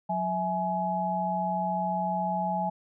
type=tone cluster; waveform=sine; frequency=181.4 / 656 / 842 Hz; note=F#3 / E5 / G#5; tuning=-34 / -9 / +24 cents; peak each=-32 / -33 / -28 dBFS; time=0.09-2.7 s; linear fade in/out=10 ms; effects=none